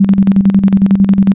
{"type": "tone with tremolo", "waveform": "sine", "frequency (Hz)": 195.5, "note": "G3", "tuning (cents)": -4, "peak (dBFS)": -3, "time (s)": [0, 1.34], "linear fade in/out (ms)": 10, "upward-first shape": "square", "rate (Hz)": 11, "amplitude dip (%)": 65, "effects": ["resampled to 8000 Hz"]}